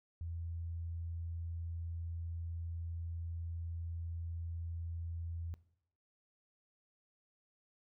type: tone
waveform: sine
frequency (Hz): 83.9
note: E2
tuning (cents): +31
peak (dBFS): -39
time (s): 0.21-5.54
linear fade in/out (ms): 0
effects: noise-tail reverb RT60 0.7 s tail -19 dB re dry